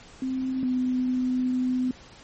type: tone pair in turn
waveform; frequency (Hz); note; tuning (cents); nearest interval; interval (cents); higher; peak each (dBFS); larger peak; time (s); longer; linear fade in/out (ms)
sine; 260.3 / 253.5; C4 / B3; -9 / +45; unison; 46; first; -25 / -22; second; 0.22-0.63 / 0.63-1.91; second; 2
effects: pink hiss -49 dBFS RMS until 2.23 s + MP3 32 kbps